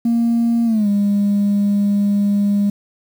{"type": "tone with pitch glide", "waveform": "sine", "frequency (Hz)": [233.1, 202.9], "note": ["A#3", "G#3"], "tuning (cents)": [0, -40], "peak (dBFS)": -11, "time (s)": [0.05, 2.7], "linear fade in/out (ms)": 5, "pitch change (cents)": -240, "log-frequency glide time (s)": [0.65, 0.88], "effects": ["tanh soft clip ceiling -11 dBFS", "7-bit"]}